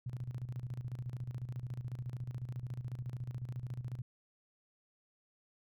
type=tone with tremolo; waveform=sine; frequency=123.47 Hz; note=B2; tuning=in tune; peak=-36 dBFS; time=0.06-4.02 s; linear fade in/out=5 ms; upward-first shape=square; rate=14 Hz; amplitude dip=70%; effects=none